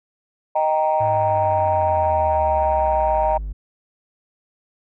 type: chord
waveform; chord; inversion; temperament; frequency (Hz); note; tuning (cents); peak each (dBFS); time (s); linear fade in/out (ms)
sine; Eb major; none; equal; 622.3 / 784 / 932.3; Eb5 / G5 / Bb5; 0 / 0 / 0; -19 / -20 / -20; 0.55-3.38; 10
type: linear sweep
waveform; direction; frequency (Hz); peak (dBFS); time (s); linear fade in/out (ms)
triangle; down; 109.8 to 48.94; -23; 1-3.53; 10
effects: tanh soft clip ceiling -9 dBFS